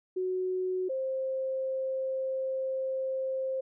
sine tone pair in turn, 370 / 527.2 Hz, F#4 / C5, 0 / +13 cents, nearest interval tritone, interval 613 cents, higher second, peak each -28 / -29 dBFS, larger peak first, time 0.16-0.89 / 0.89-3.61 s, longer second, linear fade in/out 10 ms, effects none

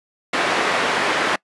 white band-pass noise, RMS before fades -20 dBFS, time 0.33-1.36 s, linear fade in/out 5 ms, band 260 to 1900 Hz, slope 12 dB/octave, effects noise-tail reverb RT60 0.1 s tail -24 dB re dry + resampled to 24000 Hz

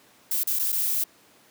violet noise with dropouts, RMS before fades -25 dBFS, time 0.31-1.04 s, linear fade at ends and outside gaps 5 ms, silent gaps 0.435-0.471 / 0.59-0.594 / 0.721-0.725 s, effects pink hiss -56 dBFS RMS until 1.5 s + high-pass 200 Hz 12 dB/octave

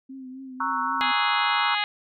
sine tone with vibrato, 261.6 Hz, C4, in tune, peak -36 dBFS, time 0.09-1.12 s, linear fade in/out 10 ms, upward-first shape triangle, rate 3.8 Hz, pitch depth 52 cents each way
sine chord, F# dominant seventh, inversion first, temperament equal, 932.3 / 1108.7 / 1318.5 / 1480 Hz, A#5 / C#6 / E6 / F#6, 0 / 0 / 0 / 0 cents, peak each -28 / -28 / -29 / -32 dBFS, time 0.6-1.75 s, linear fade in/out 5 ms
harmonic tone, 415.4 Hz, G#4, in tune, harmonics 2 / 3 / 4 / 5 / 6 / 7 / 8 / 9 / 10, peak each -29 / -33 / -32 / -29 / -33 / -31 / -35 / -34 / -37 dBFS, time 1.01-1.84 s, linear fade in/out 0 ms
effects none

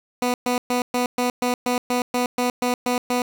15% pulse tone bursts, 246.9 Hz, B3, in tune, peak -13 dBFS, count 13, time 0.22-3.22 s, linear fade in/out 2 ms, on 120 ms, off 120 ms, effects none

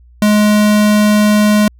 square tone, 210 Hz, G#3, 19 cents sharp, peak -8 dBFS, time 0.22-1.68 s, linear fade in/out 2 ms, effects added 60 Hz sine -40 dBFS peak until 1.79 s

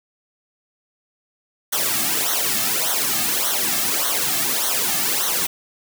white noise with flanger, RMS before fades -21 dBFS, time 1.72-5.47 s, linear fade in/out 10 ms, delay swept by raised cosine 0.4 to 2.1 ms, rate 1.7 Hz, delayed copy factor -0.85, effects none

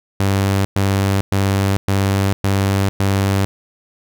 sawtooth tone bursts, 98 Hz, G2, in tune, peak -10 dBFS, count 6, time 0.2-3.45 s, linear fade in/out 0 ms, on 450 ms, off 110 ms, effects none

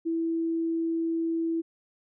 sine tone, 329.5 Hz, E4, 1 cent flat, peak -25 dBFS, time 0.05-1.62 s, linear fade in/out 20 ms, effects none

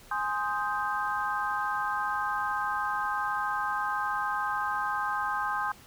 sine chord, Ab major seventh, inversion none, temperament equal with one note detuned, 830.6 / 1046.5 / 1248.1 / 1568 Hz, Ab5 / C6 / Eb6 / G6, 0 / 0 / +5 / 0 cents, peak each -33 dBFS, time 0.11-5.72 s, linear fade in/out 5 ms, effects pink hiss -53 dBFS RMS until 5.86 s

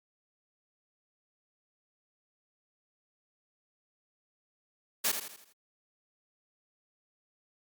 white noise with echo, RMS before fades -28 dBFS, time 5.04-5.12 s, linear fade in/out 10 ms, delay 82 ms, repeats 5, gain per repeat -7 dB, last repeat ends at 5.53 s, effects high-pass 200 Hz 12 dB/octave + Opus 48 kbps

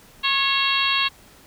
harmonic tone with a mistuned harmonic, 546 Hz, C#5, 26 cents flat, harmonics 2 / 3 / 4 / 5 / 6 / 7 / 8, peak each -25 / -29 / -29 / -23 / -25 / -26 / -29 dBFS, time 0.23-1.09 s, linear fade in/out 20 ms, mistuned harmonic 3, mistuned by +36 cents, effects pink hiss -50 dBFS RMS until 1.46 s

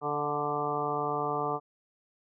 harmonic tone with a mistuned harmonic, 146.83 Hz, D3, in tune, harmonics 1 / 2 / 3 / 4 / 5 / 6 / 7 / 8, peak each -40 / -40 / -34 / -40 / -34 / -37 / -38 / -34 dBFS, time 0.01-1.6 s, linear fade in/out 50 ms, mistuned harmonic 4, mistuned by +27 cents, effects none

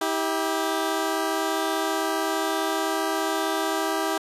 15% pulse tone pair together, 322.1 / 393.8 Hz, E4 / G4, -40 / +8 cents, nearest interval minor third, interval 348 cents, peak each -20 dBFS, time 0.01-4.18 s, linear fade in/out 5 ms, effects resampled to 32000 Hz

